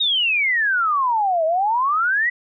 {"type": "exponential two-way sweep", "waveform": "sine", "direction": "down then up", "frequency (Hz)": [3800, 624, 1997], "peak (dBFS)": -16, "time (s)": [0, 2.3], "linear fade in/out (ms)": 10, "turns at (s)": 1.45, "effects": []}